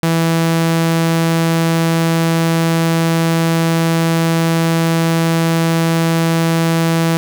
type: tone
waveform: sawtooth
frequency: 164.81 Hz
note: E3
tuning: in tune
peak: -8 dBFS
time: 0.03-7.17 s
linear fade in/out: 0 ms
effects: none